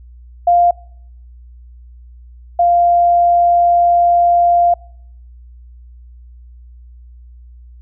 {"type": "tone pair in turn", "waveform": "sine", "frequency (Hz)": [698.5, 695.9], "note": ["F5", "F5"], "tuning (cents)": [0, -6], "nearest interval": "unison", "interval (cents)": 6, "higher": "first", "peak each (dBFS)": [-7, -8], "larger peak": "first", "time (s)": [[0.47, 0.71], [2.59, 4.74]], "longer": "second", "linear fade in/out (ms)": 5, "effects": ["noise-tail reverb RT60 0.7 s tail -26 dB re dry", "added 60 Hz sine -36 dBFS peak until 7.81 s"]}